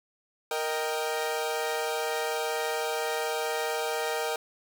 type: chord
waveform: sawtooth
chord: Eb major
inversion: second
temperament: equal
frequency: 466.2 / 622.3 / 784 Hz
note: Bb4 / Eb5 / G5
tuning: 0 / 0 / 0 cents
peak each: -27 / -30 / -30 dBFS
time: 0.51-4.36 s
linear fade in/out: 2 ms
effects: none